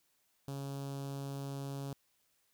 sawtooth tone with notch filter, 138.59 Hz, C#3, in tune, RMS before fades -41 dBFS, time 0.48-1.93 s, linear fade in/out 0 ms, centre 2000 Hz, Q 0.81, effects white hiss -75 dBFS RMS until 2.53 s

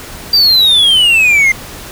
triangle exponential sweep, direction down, 4759 to 2075 Hz, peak -4 dBFS, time 0.33-1.52 s, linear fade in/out 5 ms, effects pink hiss -29 dBFS RMS until 1.91 s

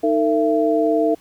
sine tone cluster, 311 / 452.7 / 672 Hz, D#4 / A4 / E5, -1 / +49 / +33 cents, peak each -19 dBFS, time 0.03-1.15 s, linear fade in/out 10 ms, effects pink hiss -53 dBFS RMS until 1.2 s

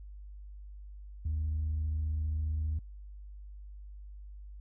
sine tone with vibrato, 77.4 Hz, D#2, 9 cents flat, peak -28 dBFS, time 1.25-2.79 s, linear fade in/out 5 ms, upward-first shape square, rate 15 Hz, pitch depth 9 cents each way, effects tanh soft clip ceiling -27 dBFS + added 50 Hz sine -44 dBFS peak until 4.6 s

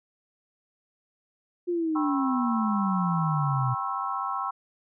sine exponential sweep, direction down, 357.5 to 123.47 Hz, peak -24 dBFS, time 1.67-3.75 s, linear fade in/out 20 ms
sine chord, C# half-diminished seventh, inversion second, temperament equal with one note detuned, 784 / 987.8 / 1083.4 / 1318.5 Hz, G5 / B5 / C#6 / E6, 0 / 0 / -40 / 0 cents, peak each -34 / -34 / -31 / -33 dBFS, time 1.95-4.51 s, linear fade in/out 10 ms
effects none

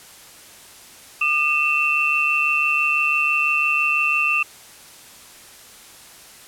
sine tone cluster, 1209 / 2551 / 2697 Hz, D6 / D#7 / E7, +50 / +43 / +39 cents, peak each -24 / -24 / -18 dBFS, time 1.21-4.43 s, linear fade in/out 5 ms, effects white hiss -44 dBFS RMS until 6.47 s + low-pass 12000 Hz 12 dB/octave

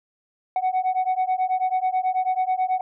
sine beating tone pair, 740 / 749.2 Hz, F#5 / F#5, 0 / +21 cents, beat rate 9.2 Hz, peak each -21 dBFS, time 0.56-2.81 s, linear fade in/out 2 ms, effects tanh soft clip ceiling -17 dBFS

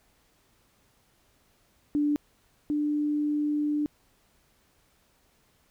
sine tone pair in turn, 293.7 / 296.6 Hz, D4 / D4, 0 / +17 cents, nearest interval unison, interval 17 cents, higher second, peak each -22 / -24 dBFS, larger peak first, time 1.95-2.16 / 2.7-3.86 s, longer second, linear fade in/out 0 ms, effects pink hiss -66 dBFS RMS until 5.7 s

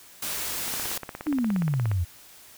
white noise, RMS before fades -31 dBFS, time 0.22-0.98 s, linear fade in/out 5 ms
click train, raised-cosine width 0.5 ms, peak -19 dBFS, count 22, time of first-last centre 0.68-1.915 s, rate 17 Hz
sine exponential sweep, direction down, 314.5 to 81.7 Hz, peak -22 dBFS, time 1.26-2.05 s, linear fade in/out 20 ms
effects white hiss -50 dBFS RMS until 2.57 s

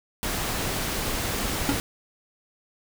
pink noise, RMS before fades -28 dBFS, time 0.23-1.8 s, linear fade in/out 0 ms
square tone with exponential decay, 280.9 Hz, C#4, 23 cents sharp, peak -17 dBFS, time 1.69-1.79 s, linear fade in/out 0 ms, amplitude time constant 21 ms
effects none

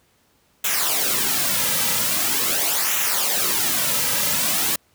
white noise with flanger, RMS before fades -21 dBFS, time 0.64-4.76 s, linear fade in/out 5 ms, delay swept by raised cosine 0.21 to 2.81 ms, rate 0.43 Hz, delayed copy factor -0.65, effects pink hiss -61 dBFS RMS until 4.94 s + high-pass 60 Hz 12 dB/octave

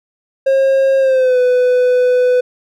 triangle tone with pitch glide, 538 to 499.1 Hz, C5 to B4, +48 to +18 cents, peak -7 dBFS, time 0.46-2.41 s, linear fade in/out 10 ms, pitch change -130 cents, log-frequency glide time 0.99-1.39 s, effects none

